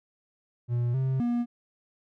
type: tone with pitch steps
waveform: triangle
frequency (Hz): 120.3 / 132.1 / 239.3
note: B2 / C3 / A#3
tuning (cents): -45 / +17 / +46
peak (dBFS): -22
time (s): 0.68-1.46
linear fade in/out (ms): 50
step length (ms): 260
effects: none